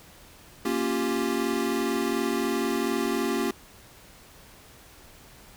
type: chord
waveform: square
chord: G half-diminished seventh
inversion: first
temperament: equal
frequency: 233.1 / 277.2 / 349.2 / 392 Hz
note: Bb3 / Db4 / F4 / G4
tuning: 0 / 0 / 0 / 0 cents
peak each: -31 dBFS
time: 0.65-3.51 s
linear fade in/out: 5 ms
effects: pink hiss -51 dBFS RMS until 5.56 s